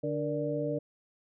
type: harmonic tone with a mistuned harmonic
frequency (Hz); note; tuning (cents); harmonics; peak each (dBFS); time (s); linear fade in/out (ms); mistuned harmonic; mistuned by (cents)
146.83; D3; 0; 1 / 2 / 3 / 4; -36 / -35 / -34 / -34; 0.03-0.79; 10; 3; +100
effects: none